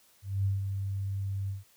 sine tone with ADSR envelope, 98 Hz, G2, in tune, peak -24 dBFS, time 0.22-1.64 s, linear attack 230 ms, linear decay 160 ms, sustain -6 dB, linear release 150 ms, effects white hiss -63 dBFS RMS until 1.76 s

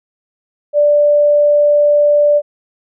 sine tone, 587.3 Hz, D5, in tune, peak -7 dBFS, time 0.73-2.42 s, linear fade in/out 50 ms, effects none

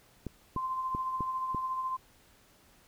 clicks, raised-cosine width 3 ms, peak -23 dBFS, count 5, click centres 0.267 / 0.563 / 0.949 / 1.207 / 1.547 s
sine tone with tremolo, 1040 Hz, C6, 11 cents flat, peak -29 dBFS, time 0.56-1.97 s, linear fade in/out 10 ms, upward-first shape triangle, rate 14 Hz, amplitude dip 45%
effects pink hiss -62 dBFS RMS until 2.87 s

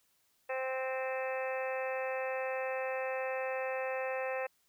harmonic tone, 261.2 Hz, C4, 3 cents flat, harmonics 2 / 3 / 4 / 5 / 6 / 7 / 8 / 9 / 10, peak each -35 / -41 / -46 / -48 / -50 / -43 / -50 / -51 / -44 dBFS, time 0.49-4.47 s, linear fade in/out 10 ms, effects white hiss -73 dBFS RMS until 4.68 s

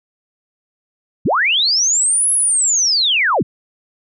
sine linear two-way sweep, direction up then down, 74.4 to 10860 to 74.4 Hz, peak -12 dBFS, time 1.25-3.43 s, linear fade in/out 10 ms, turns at 2.32 s, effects none

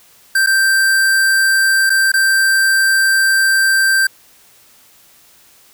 square tone with dropouts, 1568 Hz, G6, in tune, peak -11 dBFS, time 0.35-4.07 s, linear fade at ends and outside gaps 5 ms, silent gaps 0.463-0.47 / 1.896-1.901 / 2.119-2.138 s, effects white hiss -48 dBFS RMS until 5.73 s

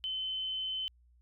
sine tone, 3057 Hz, G7, 44 cents flat, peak -33 dBFS, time 0.04-0.88 s, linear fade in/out 0 ms, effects added 60 Hz sine -61 dBFS peak until 1.21 s

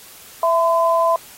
sine tone pair together, 663.1 / 1017 Hz, E5 / C6, +10 / -50 cents, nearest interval perfect fifth, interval 740 cents, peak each -16 dBFS, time 0.43-1.16 s, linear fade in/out 2 ms, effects white hiss -42 dBFS RMS until 1.37 s + AAC 48 kbps

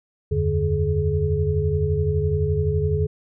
sine tone cluster, 81 / 92.8 / 146.2 / 423.7 Hz, E2 / F#2 / D3 / G#4, -30 / +6 / -7 / +35 cents, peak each -24 dBFS, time 0.31-3.07 s, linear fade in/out 10 ms, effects none

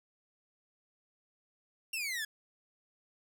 sawtooth exponential sweep, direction down, 2792 to 1661.2 Hz, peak -31 dBFS, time 1.93-2.25 s, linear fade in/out 5 ms, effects none

